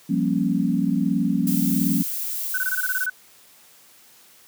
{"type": "chord", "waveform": "sine", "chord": "G half-diminished seventh", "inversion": "third", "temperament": "equal with one note detuned", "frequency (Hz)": [174.61, 196, 233.1, 274.2], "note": ["F3", "G3", "Bb3", "Db4"], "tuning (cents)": [0, 0, 0, -19], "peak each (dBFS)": -24, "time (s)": [0.09, 2.03], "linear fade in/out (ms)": 10}
{"type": "noise", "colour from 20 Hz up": "violet", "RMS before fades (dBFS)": -28, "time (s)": [1.47, 3.06], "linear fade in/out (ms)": 2}
{"type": "tone bursts", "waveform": "sine", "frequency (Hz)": 1500, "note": "F#6", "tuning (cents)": 23, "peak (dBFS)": -21, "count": 10, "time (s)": [2.54, 3.099], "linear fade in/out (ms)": 5, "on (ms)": 37, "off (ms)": 21}
{"effects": ["white hiss -52 dBFS RMS until 4.47 s", "high-pass 100 Hz 12 dB/octave"]}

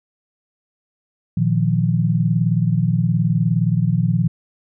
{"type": "chord", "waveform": "sine", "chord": "Bb suspended fourth", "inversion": "none", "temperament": "equal with one note detuned", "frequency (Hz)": [117.28, 155.56, 174.61], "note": ["Bb2", "Eb3", "F3"], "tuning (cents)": [11, 0, 0], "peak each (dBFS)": -19, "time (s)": [1.37, 4.28], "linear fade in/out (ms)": 5, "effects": []}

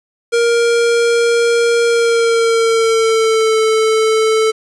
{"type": "tone with pitch glide", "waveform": "square", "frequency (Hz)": [468.8, 439.9], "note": ["A#4", "A4"], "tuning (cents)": [10, 0], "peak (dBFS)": -11, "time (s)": [0.32, 4.52], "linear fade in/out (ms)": 20, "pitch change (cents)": -110, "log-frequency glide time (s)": [1.85, 3.58], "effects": ["resampled to 22050 Hz", "7-bit"]}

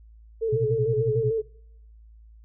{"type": "tone with vibrato", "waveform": "sine", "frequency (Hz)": 440, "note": "A4", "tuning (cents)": 0, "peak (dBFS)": -22, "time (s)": [0.41, 1.42], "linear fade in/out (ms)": 20, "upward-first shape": "square", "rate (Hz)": 6.7, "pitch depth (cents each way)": 42}
{"type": "tone with tremolo", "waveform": "sine", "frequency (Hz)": 123.1, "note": "B2", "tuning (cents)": -5, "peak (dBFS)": -21, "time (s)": [0.52, 1.33], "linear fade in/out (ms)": 10, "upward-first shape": "sine", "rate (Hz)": 11, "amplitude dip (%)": 100}
{"effects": ["noise-tail reverb RT60 0.8 s tail -26 dB re dry", "added 55 Hz sine -47 dBFS peak until 2.44 s"]}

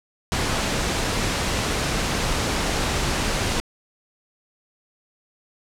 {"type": "noise", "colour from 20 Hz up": "pink", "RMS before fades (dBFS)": -23, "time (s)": [0.32, 3.6], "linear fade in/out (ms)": 0, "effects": ["low-pass 8000 Hz 12 dB/octave"]}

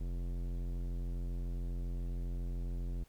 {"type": "tone with tanh clipping", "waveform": "sine", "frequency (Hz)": 43.65, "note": "F1", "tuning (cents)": 0, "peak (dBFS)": -37, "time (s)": [0, 3.04], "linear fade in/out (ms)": 10, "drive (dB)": 17, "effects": ["pink hiss -68 dBFS RMS until 3.08 s"]}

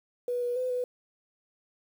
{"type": "tone with pitch steps", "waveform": "sine", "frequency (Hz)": [489.4, 485.7, 507, 496.7], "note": ["B4", "B4", "B4", "B4"], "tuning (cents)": [-16, -29, 45, 10], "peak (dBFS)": -27, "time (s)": [0.28, 0.84], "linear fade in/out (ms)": 2, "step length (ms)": 140, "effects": ["9-bit"]}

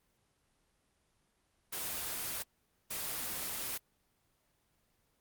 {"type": "noise bursts at uneven times", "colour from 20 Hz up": "white", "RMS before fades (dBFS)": -38, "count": 2, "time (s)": [[1.72, 2.43], [2.9, 3.78]], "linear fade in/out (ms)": 10, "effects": ["pink hiss -75 dBFS RMS until 5.2 s", "Opus 24 kbps"]}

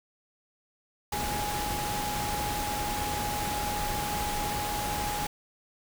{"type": "tone in noise", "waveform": "sine", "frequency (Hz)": 830.6, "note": "G#5", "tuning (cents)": 0, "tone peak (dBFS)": -32, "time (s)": [1.12, 5.27], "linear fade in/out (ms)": 5, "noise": "pink", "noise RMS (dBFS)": -33, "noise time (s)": [1.12, 5.27], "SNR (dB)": -2, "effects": []}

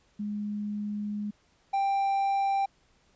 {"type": "tone pair in turn", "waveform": ["sine", "triangle"], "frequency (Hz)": [207.7, 787.8], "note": ["G#3", "G5"], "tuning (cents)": [0, 8], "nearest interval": "octave + major seventh", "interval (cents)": 2308, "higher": "second", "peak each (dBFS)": [-30, -22], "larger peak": "second", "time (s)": [[0.19, 1.31], [1.73, 2.66]], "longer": "first", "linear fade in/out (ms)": 10, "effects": ["pink hiss -66 dBFS RMS until 3.15 s", "resampled to 16000 Hz"]}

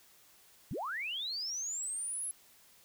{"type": "linear sweep", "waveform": "sine", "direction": "up", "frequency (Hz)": [87.31, 11070], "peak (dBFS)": -35, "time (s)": [0.71, 2.31], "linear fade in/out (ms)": 0, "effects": ["white hiss -62 dBFS RMS until 2.84 s"]}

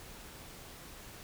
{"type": "silence", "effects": ["pink hiss -50 dBFS RMS until 1.23 s"]}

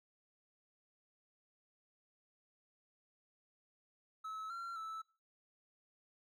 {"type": "tone with pitch steps", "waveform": "triangle", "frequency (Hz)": [1296, 1369, 1313], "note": ["E6", "F6", "E6"], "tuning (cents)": [-30, -35, -7], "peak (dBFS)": -40, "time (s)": [4.24, 5.02], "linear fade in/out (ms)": 10, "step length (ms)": 260, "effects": ["noise-tail reverb RT60 0.4 s tail -23 dB re dry"]}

